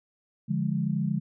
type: chord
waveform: sine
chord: D diminished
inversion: none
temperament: equal with one note detuned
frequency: 146.24 / 174.61 / 207.7 Hz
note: D3 / F3 / Ab3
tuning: -7 / 0 / 0 cents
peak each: -29 dBFS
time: 0.48-1.2 s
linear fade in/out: 20 ms
effects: none